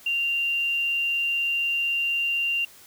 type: tone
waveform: sine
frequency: 2778 Hz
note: F7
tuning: 10 cents flat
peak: -22 dBFS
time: 0.06-2.65 s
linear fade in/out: 5 ms
effects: white hiss -50 dBFS RMS until 2.86 s